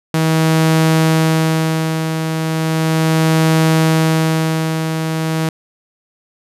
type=tone with tremolo; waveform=sawtooth; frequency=160 Hz; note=D#3; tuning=49 cents sharp; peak=-6 dBFS; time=0.14-5.49 s; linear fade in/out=2 ms; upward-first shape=sine; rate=0.36 Hz; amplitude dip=55%; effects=resampled to 32000 Hz